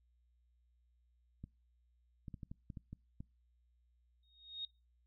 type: clicks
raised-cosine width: 5 ms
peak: -34 dBFS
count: 9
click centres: 1.44 / 2.282 / 2.342 / 2.432 / 2.515 / 2.702 / 2.772 / 2.93 / 3.205 s
type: tone with exponential growth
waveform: sine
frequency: 3729 Hz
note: A#7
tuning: in tune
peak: -37 dBFS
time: 4.23-4.65 s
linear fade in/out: 2 ms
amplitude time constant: 91 ms
effects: noise-tail reverb RT60 0.3 s tail -26 dB re dry + added 60 Hz sine -70 dBFS peak until 5.06 s